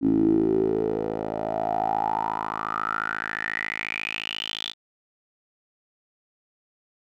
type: tone with band-pass filter sweep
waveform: 10% pulse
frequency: 54.2 Hz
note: A1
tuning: 25 cents flat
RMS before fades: -26 dBFS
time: 0.01-4.74 s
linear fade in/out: 50 ms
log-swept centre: 280 to 3600 Hz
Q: 8.2
effects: none